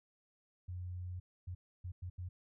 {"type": "tone bursts at uneven times", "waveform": "sine", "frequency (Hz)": 90.1, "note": "F#2", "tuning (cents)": -45, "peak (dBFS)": -40, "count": 5, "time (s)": [[0.68, 1.2], [1.47, 1.55], [1.84, 1.92], [2.02, 2.1], [2.18, 2.29]], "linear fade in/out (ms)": 10, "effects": []}